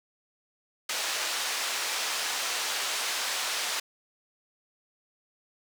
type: band-pass noise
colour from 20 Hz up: white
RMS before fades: -31 dBFS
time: 0.89-3.8 s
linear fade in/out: 5 ms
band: 600 to 5900 Hz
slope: 12 dB/octave
effects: none